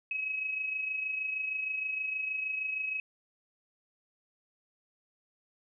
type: tone with amplitude modulation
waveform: sine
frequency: 2556 Hz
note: D#7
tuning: 46 cents sharp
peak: -29 dBFS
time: 0.11-3 s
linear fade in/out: 2 ms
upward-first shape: sine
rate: 26.4 Hz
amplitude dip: 50%
effects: none